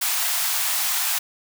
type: high-pass noise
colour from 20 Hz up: white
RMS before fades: -23 dBFS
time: 0.01-1.19 s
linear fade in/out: 10 ms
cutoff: 660 Hz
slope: 96 dB/octave
effects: none